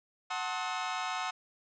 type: chord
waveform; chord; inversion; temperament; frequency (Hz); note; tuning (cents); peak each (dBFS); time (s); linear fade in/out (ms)
sawtooth; F# diminished seventh; none; just; 740 / 888 / 1065.6 / 1278.7; F#5 / A5 / C6 / Eb6; 0 / +16 / +31 / +47; -33 / -36 / -36 / -34; 0.3-1.31; 10
effects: resampled to 16000 Hz + 11-bit